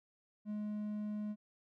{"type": "tone", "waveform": "triangle", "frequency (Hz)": 210.2, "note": "G#3", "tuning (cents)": 21, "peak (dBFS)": -35, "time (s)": [0.45, 1.36], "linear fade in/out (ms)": 50, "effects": []}